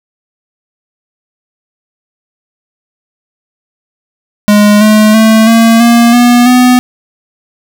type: tone with pitch steps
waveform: square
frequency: 207.7 / 214.2 / 220.8 / 227.7 / 234.8 / 242.1 / 249.6 Hz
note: G#3 / A3 / A3 / A#3 / A#3 / B3 / B3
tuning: 0 / -46 / +6 / -40 / +13 / -34 / +19 cents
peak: -3 dBFS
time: 4.48-6.79 s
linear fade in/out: 0 ms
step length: 330 ms
effects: none